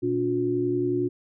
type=tone cluster; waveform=sine; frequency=122.8 / 287.5 / 358.6 Hz; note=B2 / D4 / F4; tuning=-9 / -37 / +46 cents; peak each=-32 / -27 / -24 dBFS; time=0.02-1.09 s; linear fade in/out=20 ms; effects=none